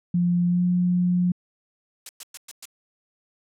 sine tone with pitch glide, 175.4 to 178.47 Hz, F3 to F3, +8 to +38 cents, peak -18 dBFS, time 0.14-1.32 s, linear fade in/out 5 ms, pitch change +30 cents, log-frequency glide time 0.47-0.63 s
blue noise bursts, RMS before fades -33 dBFS, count 5, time 2.06-2.655 s, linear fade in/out 2 ms, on 31 ms, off 110 ms
effects low-pass 9000 Hz 12 dB/octave

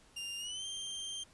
sawtooth tone with pitch glide, 2800 to 3161 Hz, F7 to G7, +4 to +14 cents, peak -36 dBFS, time 0.16-1.24 s, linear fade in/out 10 ms, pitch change +210 cents, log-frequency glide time 0.38-0.65 s, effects pink hiss -63 dBFS RMS until 1.33 s + resampled to 24000 Hz

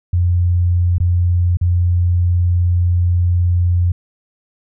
sine tone with dropouts, 88.1 Hz, F2, 16 cents sharp, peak -11 dBFS, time 0.13-3.92 s, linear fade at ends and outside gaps 5 ms, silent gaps 0.983-1.001 / 1.571-1.612 s, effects none

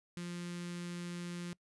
sawtooth tone with notch filter, 174.61 Hz, F3, in tune, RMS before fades -42 dBFS, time 0.17-1.53 s, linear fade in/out 0 ms, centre 700 Hz, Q 0.53, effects noise-tail reverb RT60 0.1 s tail -23 dB re dry + resampled to 24000 Hz

